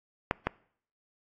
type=clicks; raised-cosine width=0.5 ms; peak=-10 / -11 dBFS; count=2; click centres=0.311 / 0.47 s; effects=noise-tail reverb RT60 0.6 s tail -23 dB re dry + AAC 32 kbps